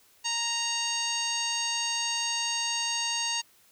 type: harmonic tone with a mistuned harmonic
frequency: 932.3 Hz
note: A#5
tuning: in tune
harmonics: 1 / 2 / 3 / 4 / 5 / 6 / 7 / 9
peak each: -36 / -39 / -33 / -38 / -33 / -42 / -33 / -41 dBFS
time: 0.24-3.42 s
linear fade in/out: 20 ms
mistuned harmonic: 5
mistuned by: -23 cents
effects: white hiss -61 dBFS RMS until 3.71 s